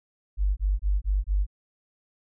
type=tone bursts; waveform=sine; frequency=49 Hz; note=G1; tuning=in tune; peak=-20 dBFS; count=5; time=0.37-1.466 s; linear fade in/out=50 ms; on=200 ms; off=24 ms; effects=none